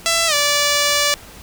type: tone with pitch glide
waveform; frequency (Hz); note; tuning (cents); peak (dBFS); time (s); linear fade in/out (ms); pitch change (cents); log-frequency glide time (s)
5% pulse; 667 to 580.7; E5 to D5; +20 to -20; -3; 0.06-1.14; 0; -240; 0.27-0.34
effects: pink hiss -40 dBFS RMS until 1.42 s